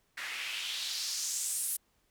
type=noise with band-pass filter sweep; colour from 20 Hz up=white; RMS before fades=-36 dBFS; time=0.17-1.77 s; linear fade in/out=10 ms; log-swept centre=1800 to 11000 Hz; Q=2.4; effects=pink hiss -73 dBFS RMS until 2.1 s